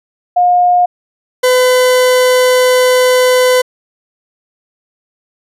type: tone pair in turn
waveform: sine / 40% pulse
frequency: 714 / 504.9 Hz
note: F5 / B4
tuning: +38 / +38 cents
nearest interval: tritone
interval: 600 cents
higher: first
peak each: -6 dBFS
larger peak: neither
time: 0.36-0.86 / 1.43-3.62 s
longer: second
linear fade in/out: 10 ms
effects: resampled to 32000 Hz